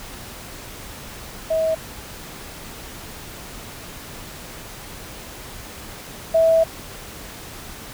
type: tone pair in turn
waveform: sine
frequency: 642 / 652.5 Hz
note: E5 / E5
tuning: -46 / -18 cents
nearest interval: unison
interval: 28 cents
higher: second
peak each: -17 / -12 dBFS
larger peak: second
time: 1.5-1.75 / 6.34-6.64 s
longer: second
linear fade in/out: 10 ms
effects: pink hiss -37 dBFS RMS until 7.93 s